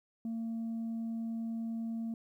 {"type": "tone", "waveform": "sine", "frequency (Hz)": 227.5, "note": "A#3", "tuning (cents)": -42, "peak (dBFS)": -32, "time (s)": [0.25, 2.14], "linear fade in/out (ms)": 2, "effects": ["tanh soft clip ceiling -33 dBFS", "12-bit"]}